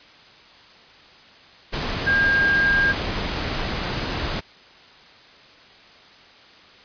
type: tone in noise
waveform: sine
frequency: 1610 Hz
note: G6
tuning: 46 cents sharp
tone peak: -16 dBFS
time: 2.06-2.93 s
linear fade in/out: 20 ms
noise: pink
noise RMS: -26 dBFS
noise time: 1.72-4.41 s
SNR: +7 dB
effects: white hiss -48 dBFS RMS until 6.84 s + resampled to 11025 Hz